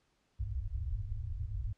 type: low-pass noise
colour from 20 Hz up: white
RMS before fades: -37 dBFS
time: 0.39-1.73 s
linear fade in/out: 5 ms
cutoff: 110 Hz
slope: 96 dB/octave
effects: pink hiss -75 dBFS RMS until 1.77 s + low-pass 7000 Hz 12 dB/octave